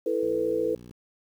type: chord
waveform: sine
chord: E suspended fourth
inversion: none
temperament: equal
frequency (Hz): 329.6 / 440 / 493.9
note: E4 / A4 / B4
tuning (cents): 0 / 0 / 0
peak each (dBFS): -30 / -27 / -27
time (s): 0.06-0.75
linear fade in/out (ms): 5
type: click train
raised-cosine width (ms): 3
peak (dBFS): -33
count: 42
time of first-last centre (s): 0.23-0.91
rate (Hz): 60.3
effects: high-pass 80 Hz 12 dB/octave + 9-bit